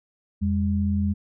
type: tone pair together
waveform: sine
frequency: 85.1 / 202.4 Hz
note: F2 / G#3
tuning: -44 / -44 cents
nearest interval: octave + minor third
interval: 1500 cents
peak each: -23 dBFS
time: 0.41-1.14 s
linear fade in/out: 20 ms
effects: none